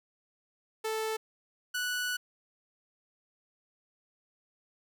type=tone pair in turn; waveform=sawtooth; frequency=439.4 / 1478 Hz; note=A4 / F#6; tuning=-2 / -2 cents; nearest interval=octave + major sixth; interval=2100 cents; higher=second; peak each=-27 dBFS; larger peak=neither; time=0.84-1.17 / 1.74-2.17 s; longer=second; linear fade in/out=10 ms; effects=none